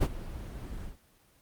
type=noise with ADSR envelope; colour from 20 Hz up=brown; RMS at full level=-21 dBFS; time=0-0.98 s; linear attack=26 ms; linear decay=48 ms; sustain=-18 dB; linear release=140 ms; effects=pink hiss -64 dBFS RMS until 1.41 s + Opus 24 kbps